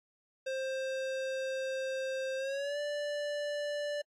square tone with pitch glide, 528 to 585.9 Hz, C5 to D5, +16 to -4 cents, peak -34 dBFS, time 0.46-4.02 s, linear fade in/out 10 ms, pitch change +180 cents, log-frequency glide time 2.37-2.79 s, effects low-pass 6000 Hz 12 dB/octave + AAC 64 kbps

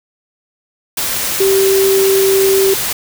sine tone in noise, 387.7 Hz, G4, 19 cents flat, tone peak -9 dBFS, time 1.4-2.74 s, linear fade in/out 5 ms, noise white, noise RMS -18 dBFS, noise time 0.97-2.93 s, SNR +6 dB, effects none

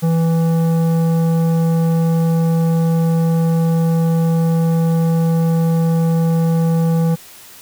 triangle tone with tanh clipping, 164.81 Hz, E3, in tune, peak -14 dBFS, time 0.02-7.16 s, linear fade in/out 20 ms, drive 16 dB, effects white hiss -40 dBFS RMS until 7.61 s

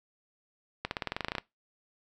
accelerating click train, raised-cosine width 0.3 ms, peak -15 dBFS, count 13, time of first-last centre 0.85-1.383 s, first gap 61 ms, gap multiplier 0.94, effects noise-tail reverb RT60 0.2 s tail -21 dB re dry

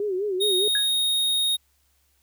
sine tone with vibrato, 392 Hz, G4, in tune, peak -23 dBFS, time 0-0.68 s, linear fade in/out 2 ms, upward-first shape sine, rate 4.9 Hz, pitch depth 130 cents each way
square tone, 3729 Hz, A#7, in tune, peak -21 dBFS, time 0.4-1.57 s, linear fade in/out 20 ms
sine tone with exponential decay, 1661.2 Hz, G#6, in tune, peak -22 dBFS, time 0.75-0.92 s, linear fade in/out 2 ms, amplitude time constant 35 ms
effects added 69 Hz sine -67 dBFS peak until 2.22 s + white hiss -67 dBFS RMS until 2.22 s

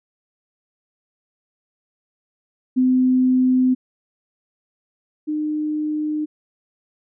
sine tone pair in turn, 255.7 / 304.1 Hz, C4 / D#4, -40 / -40 cents, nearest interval minor third, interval 300 cents, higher second, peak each -13 / -20 dBFS, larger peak first, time 2.76-3.75 / 5.27-6.26 s, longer neither, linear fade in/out 20 ms, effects none

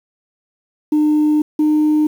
sine tone pair in turn, 302.4 / 304.5 Hz, D#4 / D#4, -49 / -37 cents, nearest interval unison, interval 12 cents, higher second, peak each -9 dBFS, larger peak neither, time 0.92-1.42 / 1.59-2.07 s, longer first, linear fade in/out 5 ms, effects tanh soft clip ceiling -9 dBFS + 7-bit

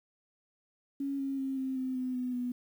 sine tone with pitch steps, 277.2 / 272.6 / 268.1 / 263.6 / 259.2 / 254.9 / 250.7 / 246.5 Hz, C#4 / C#4 / C4 / C4 / C4 / C4 / B3 / B3, 0 / -29 / +42 / +13 / -16 / -45 / +26 / -3 cents, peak -31 dBFS, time 1-2.52 s, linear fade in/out 5 ms, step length 190 ms, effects 10-bit

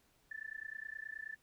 sine tone with amplitude modulation, 1760 Hz, A6, in tune, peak -39 dBFS, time 0.31-1.36 s, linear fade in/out 5 ms, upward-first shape sine, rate 29.5 Hz, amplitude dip 100%, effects pink hiss -72 dBFS RMS until 1.42 s

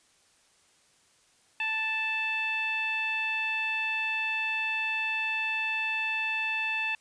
15% pulse tone with low-pass filter, 880 Hz, A5, in tune, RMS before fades -30 dBFS, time 1.6-6.95 s, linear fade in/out 2 ms, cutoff 2700 Hz, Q 4.2, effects white hiss -64 dBFS RMS until 7 s + resampled to 22050 Hz

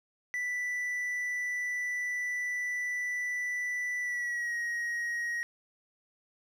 triangle tone with pitch glide, 1975.5 to 1888.5 Hz, B6 to A#6, 0 to +22 cents, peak -29 dBFS, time 0.34-5.43 s, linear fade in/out 0 ms, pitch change -78 cents, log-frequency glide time 4.01-4.55 s, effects none

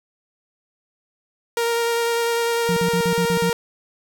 sawtooth tone with vibrato, 466.5 Hz, A#4, 1 cent sharp, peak -15 dBFS, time 1.57-3.53 s, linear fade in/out 2 ms, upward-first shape square, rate 10 Hz, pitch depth 9 cents each way
sine tone bursts, 174.8 Hz, F3, 2 cents sharp, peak -20 dBFS, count 7, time 2.69-3.497 s, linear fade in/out 0 ms, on 75 ms, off 47 ms
effects none

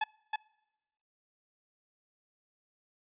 sawtooth tone with echo, 860 Hz, A5, 40 cents flat, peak -24 dBFS, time 0.01-0.04 s, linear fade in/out 5 ms, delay 320 ms, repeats 1, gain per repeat -2 dB, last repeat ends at 0.36 s, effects noise-tail reverb RT60 1.0 s tail -25 dB re dry + resampled to 8000 Hz

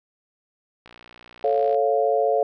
click train, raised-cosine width 0.3 ms, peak -28 dBFS, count 54, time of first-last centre 0.86-1.745 s, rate 59.9 Hz
sine chord, A augmented, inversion none, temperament equal, 440 / 554.4 / 698.5 Hz, A4 / C#5 / E#5, 0 / 0 / 0 cents, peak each -22 dBFS, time 1.44-2.43 s, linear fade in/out 2 ms
effects none

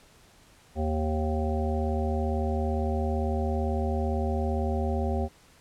harmonic tone, 77.78 Hz, D#2, in tune, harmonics 1 / 3 / 5 / 7 / 9 / 10, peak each -27 / -32 / -34 / -35 / -37 / -37 dBFS, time 0.75-5.29 s, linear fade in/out 50 ms, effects pink hiss -57 dBFS RMS until 5.6 s + low-pass 11000 Hz 12 dB/octave

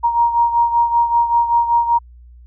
sine beating tone pair, 939 / 944.2 Hz, A#5 / A#5, +12 / +22 cents, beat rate 5.2 Hz, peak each -13 / -19 dBFS, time 0.03-1.99 s, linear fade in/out 20 ms, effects added 60 Hz sine -39 dBFS peak until 2.46 s

